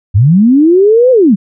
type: linear two-way sweep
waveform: sine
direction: up then down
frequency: 87.31 to 523.3 to 171.4 Hz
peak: -3 dBFS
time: 0.14-1.36 s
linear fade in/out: 20 ms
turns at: 1.11 s
effects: none